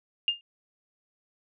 sine tone with exponential decay, 2817 Hz, F7, 14 cents sharp, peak -18 dBFS, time 0.28-0.41 s, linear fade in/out 1 ms, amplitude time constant 28 ms, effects none

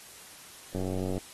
click train, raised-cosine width 2 ms, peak -20 dBFS, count 41, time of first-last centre 0.75-1.179 s, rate 93.2 Hz, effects white hiss -49 dBFS RMS until 1.33 s + AAC 32 kbps

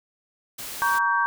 white noise, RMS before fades -35 dBFS, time 0.58-0.99 s, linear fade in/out 10 ms
sine chord, G diminished, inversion first, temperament just, 940.8 / 1128.9 / 1568 Hz, Bb5 / Db6 / G6, +16 / +31 / 0 cents, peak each -24 / -24 / -23 dBFS, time 0.82-1.26 s, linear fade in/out 0 ms
effects none

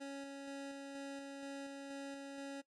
25% pulse tone with tremolo, 277.2 Hz, C#4, in tune, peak -40 dBFS, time 0-2.62 s, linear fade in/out 20 ms, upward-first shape square, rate 2.1 Hz, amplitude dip 25%, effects noise-tail reverb RT60 0.1 s tail -19 dB re dry + resampled to 22050 Hz

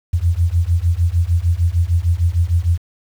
sine beating tone pair, 82.41 / 89.01 Hz, E2 / F2, 0 / +33 cents, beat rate 6.6 Hz, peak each -16 dBFS, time 0.13-2.78 s, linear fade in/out 10 ms, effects 7-bit

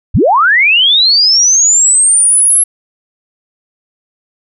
sine linear sweep, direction up, 32.88 to 11170 Hz, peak -5 dBFS, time 0.14-2.64 s, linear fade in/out 10 ms, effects none

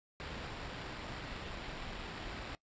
pink noise with sample-and-hold, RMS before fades -44 dBFS, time 0.2-2.55 s, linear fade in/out 0 ms, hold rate 6300 Hz, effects noise-tail reverb RT60 0.1 s tail -21 dB re dry + resampled to 16000 Hz

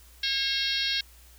harmonic tone with a mistuned harmonic, 542 Hz, C#5, 39 cents flat, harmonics 3 / 4 / 5 / 6 / 7 / 8 / 9 / 10, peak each -35 / -36 / -36 / -32 / -31 / -31 / -37 / -36 dBFS, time 0.23-1.01 s, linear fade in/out 5 ms, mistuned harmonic 10, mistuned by +25 cents, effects added 60 Hz sine -52 dBFS peak until 1.38 s + white hiss -56 dBFS RMS until 1.38 s

